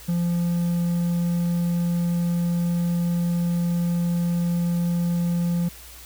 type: tone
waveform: triangle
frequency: 172.5 Hz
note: F3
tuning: 21 cents flat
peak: -18 dBFS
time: 0.08-5.69 s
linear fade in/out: 10 ms
effects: added 60 Hz sine -46 dBFS peak until 6.05 s + white hiss -44 dBFS RMS until 6.05 s